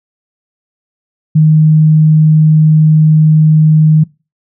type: tone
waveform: sine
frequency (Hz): 155.5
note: D#3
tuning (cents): -1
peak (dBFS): -3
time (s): 1.35-4.04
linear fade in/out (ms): 10
effects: noise-tail reverb RT60 0.3 s tail -24 dB re dry